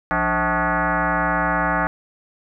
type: tone with frequency modulation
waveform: sine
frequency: 293.7 Hz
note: D4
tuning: in tune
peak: -17 dBFS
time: 0.11-1.87 s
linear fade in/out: 0 ms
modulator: 234 Hz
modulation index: 6.4
effects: none